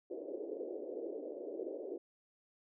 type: band-pass noise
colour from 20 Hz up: pink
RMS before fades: -43 dBFS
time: 0.1-1.98 s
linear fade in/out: 10 ms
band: 320 to 560 Hz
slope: 48 dB/octave
effects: none